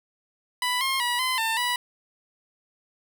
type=tone with pitch steps; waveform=15% pulse; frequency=991 / 1068 / 969 / 1025 / 897 / 979 Hz; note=B5 / C6 / B5 / C6 / A5 / B5; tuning=+6 / +35 / -33 / -36 / +33 / -15 cents; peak=-17 dBFS; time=0.62-1.76 s; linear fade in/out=2 ms; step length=190 ms; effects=none